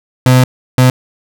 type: tone bursts at uneven times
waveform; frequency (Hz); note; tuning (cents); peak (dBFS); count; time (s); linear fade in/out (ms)
35% pulse; 127.5; C3; -44; -3; 2; 0.26-0.44 / 0.78-0.9; 2
effects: none